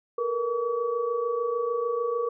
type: tone cluster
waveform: sine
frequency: 450.5 / 477.2 / 1139 Hz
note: A4 / A#4 / C#6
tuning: +41 / +41 / +47 cents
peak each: -32 / -26 / -32 dBFS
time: 0.18-2.29 s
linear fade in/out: 5 ms
effects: none